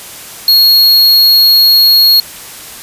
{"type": "tone", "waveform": "square", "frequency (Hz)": 4305, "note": "C8", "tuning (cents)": 49, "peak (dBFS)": -4, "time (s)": [0.48, 2.2], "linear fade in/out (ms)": 2, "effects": ["white hiss -29 dBFS RMS until 2.82 s", "resampled to 32000 Hz"]}